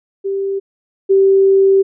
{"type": "tone pair in turn", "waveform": "sine", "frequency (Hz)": [392, 388.6], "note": ["G4", "G4"], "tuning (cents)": [0, -15], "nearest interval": "unison", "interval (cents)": 15, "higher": "first", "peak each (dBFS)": [-16, -7], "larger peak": "second", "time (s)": [[0.24, 0.6], [1.09, 1.83]], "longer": "second", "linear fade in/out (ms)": 20, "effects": []}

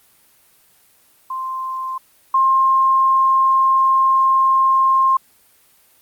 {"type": "tone pair in turn", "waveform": "sine", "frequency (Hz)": [1046.5, 1061.7], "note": ["C6", "C6"], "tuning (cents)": [0, 25], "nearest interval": "unison", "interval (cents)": 25, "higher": "second", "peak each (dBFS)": [-22, -11], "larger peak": "second", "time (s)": [[1.3, 1.98], [2.34, 5.17]], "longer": "second", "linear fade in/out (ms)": 5, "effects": ["white hiss -54 dBFS RMS until 6.01 s", "Opus 32 kbps"]}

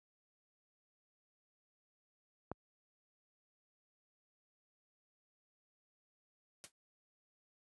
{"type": "click", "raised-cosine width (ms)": 1, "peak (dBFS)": -26, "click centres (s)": 2.516}
{"type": "noise with exponential decay", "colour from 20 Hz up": "white", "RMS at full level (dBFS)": -45, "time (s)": [6.64, 6.72], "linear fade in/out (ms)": 0, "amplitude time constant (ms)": 16}
{"effects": ["high-pass 60 Hz 12 dB/octave", "resampled to 24000 Hz"]}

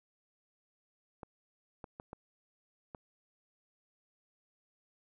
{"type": "clicks", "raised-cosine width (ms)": 1, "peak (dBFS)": -30, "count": 5, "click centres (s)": [1.232, 1.842, 1.999, 2.131, 2.948], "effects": []}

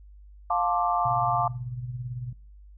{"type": "chord", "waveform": "sine", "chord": "D minor seventh", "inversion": "first", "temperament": "just", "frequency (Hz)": [704.8, 881, 1057.2, 1174.7], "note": ["F5", "A5", "C6", "D6"], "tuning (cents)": [16, 2, 18, 0], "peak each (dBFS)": [-26, -28, -31, -27], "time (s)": [0.5, 1.48], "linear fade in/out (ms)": 5}
{"type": "tone with tremolo", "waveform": "sine", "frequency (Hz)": 123.47, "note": "B2", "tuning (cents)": 0, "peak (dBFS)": -29, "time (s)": [1.05, 2.33], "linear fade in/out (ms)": 5, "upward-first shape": "sine", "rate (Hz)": 18, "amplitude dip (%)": 60}
{"effects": ["noise-tail reverb RT60 0.4 s tail -23 dB re dry", "added 50 Hz sine -46 dBFS peak until 2.77 s"]}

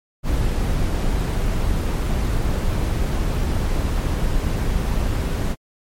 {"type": "noise", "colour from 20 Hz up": "brown", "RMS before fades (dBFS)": -20, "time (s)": [0.23, 5.56], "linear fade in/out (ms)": 50, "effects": ["MP3 64 kbps"]}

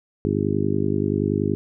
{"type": "harmonic tone", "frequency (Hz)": 50.5, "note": "G#1", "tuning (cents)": -48, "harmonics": [2, 3, 4, 5, 6, 7, 8], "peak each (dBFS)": [-27, -27, -27, -27, -27, -27, -27], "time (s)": [0.25, 1.55], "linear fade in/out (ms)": 0, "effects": []}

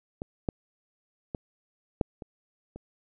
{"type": "clicks", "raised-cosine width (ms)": 2, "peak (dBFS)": [-21, -14, -19, -10, -26, -28], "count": 6, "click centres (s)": [0.219, 0.488, 1.348, 2.012, 2.222, 2.76], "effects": []}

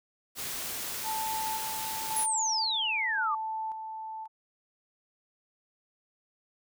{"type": "noise", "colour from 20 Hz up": "white", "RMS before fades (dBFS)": -36, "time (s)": [0.35, 2.27], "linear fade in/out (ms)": 50}
{"type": "tone with tremolo", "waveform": "sine", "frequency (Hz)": 880, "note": "A5", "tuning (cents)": 0, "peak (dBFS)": -31, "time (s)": [1.03, 4.28], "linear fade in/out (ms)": 50, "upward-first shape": "square", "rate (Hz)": 0.93, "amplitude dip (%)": 45}
{"type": "exponential sweep", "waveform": "sine", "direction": "down", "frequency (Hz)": [11175, 1131], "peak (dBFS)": -27, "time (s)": [2.16, 3.35], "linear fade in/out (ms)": 5}
{"effects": []}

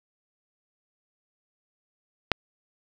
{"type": "click", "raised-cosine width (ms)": 0.3, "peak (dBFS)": -3, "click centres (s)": 2.317, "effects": []}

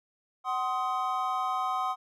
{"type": "chord", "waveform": "triangle", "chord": "C diminished", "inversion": "second", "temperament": "just", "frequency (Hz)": [753.5, 1046.5, 1255.8], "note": ["Gb5", "C6", "Eb6"], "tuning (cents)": [31, 0, 16], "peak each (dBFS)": -30, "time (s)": [0.44, 1.96], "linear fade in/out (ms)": 50, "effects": []}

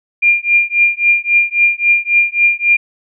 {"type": "tone with tremolo", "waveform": "sine", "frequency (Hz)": 2400, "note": "D7", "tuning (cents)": 37, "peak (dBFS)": -5, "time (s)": [0.22, 2.77], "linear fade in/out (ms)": 10, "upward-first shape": "triangle", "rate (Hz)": 3.7, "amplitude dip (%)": 100, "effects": []}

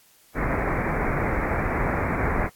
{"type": "low-pass noise", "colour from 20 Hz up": "pink", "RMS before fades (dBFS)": -25, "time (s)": [0.34, 2.5], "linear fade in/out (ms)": 50, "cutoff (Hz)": 2300, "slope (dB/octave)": 96, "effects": ["white hiss -57 dBFS RMS until 2.55 s", "AAC 64 kbps"]}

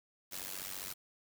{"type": "noise with amplitude modulation", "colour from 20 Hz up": "white", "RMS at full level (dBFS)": -39, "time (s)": [0.31, 0.94], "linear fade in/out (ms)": 20, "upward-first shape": "sine", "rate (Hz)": 94.8, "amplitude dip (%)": 90, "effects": []}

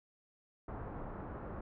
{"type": "low-pass noise", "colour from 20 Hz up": "pink", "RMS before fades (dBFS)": -44, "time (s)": [0.68, 1.61], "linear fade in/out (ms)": 5, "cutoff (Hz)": 1300, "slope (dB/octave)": 24, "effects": []}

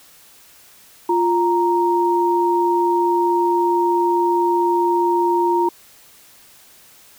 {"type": "tone pair together", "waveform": "sine", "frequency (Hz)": [349.2, 932.3], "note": ["F4", "A#5"], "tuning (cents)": [0, 0], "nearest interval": "octave + perfect fourth", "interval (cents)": 1700, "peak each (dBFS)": -17, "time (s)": [1.09, 5.69], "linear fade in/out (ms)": 5, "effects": ["white hiss -48 dBFS RMS until 7.18 s"]}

